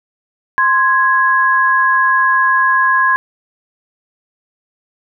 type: tone pair together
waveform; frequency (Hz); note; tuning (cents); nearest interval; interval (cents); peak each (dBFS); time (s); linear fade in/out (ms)
sine; 1046.5 / 1661.2; C6 / G#6; 0 / 0; minor sixth; 800; -12; 0.58-3.16; 0
effects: none